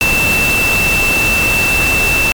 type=tone in noise; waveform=sine; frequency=2666 Hz; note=E7; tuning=19 cents sharp; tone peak=-11 dBFS; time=0.01-2.32 s; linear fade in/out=0 ms; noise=pink; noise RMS=-17 dBFS; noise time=0.01-2.32 s; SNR=+3 dB; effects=MP3 96 kbps